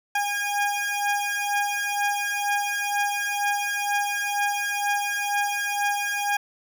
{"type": "beating tone pair", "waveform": "20% pulse", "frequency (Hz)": [815, 817.1], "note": ["G#5", "G#5"], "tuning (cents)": [-33, -28], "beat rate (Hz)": 2.1, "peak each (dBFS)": [-21, -22], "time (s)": [0.15, 6.37], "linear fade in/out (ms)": 5, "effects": []}